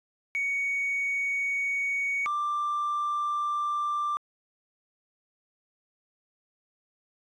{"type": "tone pair in turn", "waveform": "triangle", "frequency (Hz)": [2236, 1181.7], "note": ["C#7", "D6"], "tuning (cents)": [14, 10], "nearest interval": "major seventh", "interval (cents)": 1104, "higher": "first", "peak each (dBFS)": -23, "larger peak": "neither", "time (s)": [[0.35, 2.26], [2.26, 4.17]], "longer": "neither", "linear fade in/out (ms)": 0, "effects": ["tanh soft clip ceiling -22 dBFS", "resampled to 24000 Hz"]}